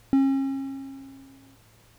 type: tone with exponential decay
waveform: triangle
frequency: 271.1 Hz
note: C#4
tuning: 38 cents flat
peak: -13 dBFS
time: 0.13-1.56 s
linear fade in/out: 0 ms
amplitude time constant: 310 ms
effects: added 111 Hz sine -58 dBFS peak until 1.98 s + pink hiss -58 dBFS RMS until 1.98 s